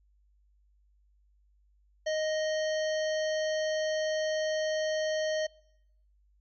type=harmonic tone; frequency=622.3 Hz; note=D#5; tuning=in tune; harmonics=1 / 3 / 5 / 7 / 9 / 10; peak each=-28 / -38 / -42 / -45 / -47 / -48 dBFS; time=2.06-5.47 s; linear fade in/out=10 ms; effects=noise-tail reverb RT60 0.9 s tail -26 dB re dry + added 50 Hz sine -63 dBFS peak until 6.4 s